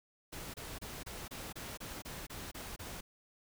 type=noise bursts; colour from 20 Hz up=pink; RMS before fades=-45 dBFS; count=11; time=0.32-3.01 s; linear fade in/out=10 ms; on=220 ms; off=27 ms; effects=none